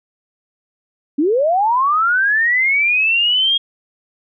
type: linear sweep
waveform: sine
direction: up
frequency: 267.1 to 3275 Hz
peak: -12 dBFS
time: 1.18-3.58 s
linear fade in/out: 10 ms
effects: none

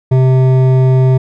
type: tone with hard clipping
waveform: sine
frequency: 130 Hz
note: C3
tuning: 11 cents flat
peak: -8 dBFS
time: 0.11-1.18 s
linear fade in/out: 10 ms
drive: 11 dB
effects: none

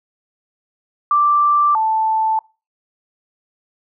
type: tone pair in turn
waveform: sine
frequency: 1174.7 / 880 Hz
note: D6 / A5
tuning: 0 / 0 cents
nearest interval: perfect fourth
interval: 500 cents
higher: first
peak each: -11 / -14 dBFS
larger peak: first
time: 1.11-1.75 / 1.75-2.39 s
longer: neither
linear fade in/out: 2 ms
effects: noise-tail reverb RT60 0.3 s tail -24 dB re dry

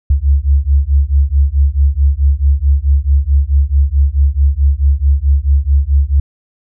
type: beating tone pair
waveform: sine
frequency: 67.8 / 72.4 Hz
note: C#2 / D2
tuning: -38 / -24 cents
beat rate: 4.6 Hz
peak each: -11 dBFS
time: 0.1-6.2 s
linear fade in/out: 5 ms
effects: none

